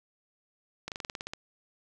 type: slowing click train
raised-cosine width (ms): 0.2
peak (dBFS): -19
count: 10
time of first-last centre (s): 0.88-1.335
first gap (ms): 38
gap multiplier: 1.07
effects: none